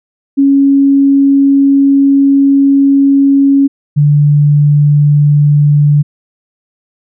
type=tone pair in turn; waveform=sine; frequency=276.7 / 146.58 Hz; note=C#4 / D3; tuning=-3 / -3 cents; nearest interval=major seventh; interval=1100 cents; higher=first; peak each=-4 dBFS; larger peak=neither; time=0.37-3.68 / 3.96-6.03 s; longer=first; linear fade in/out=20 ms; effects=none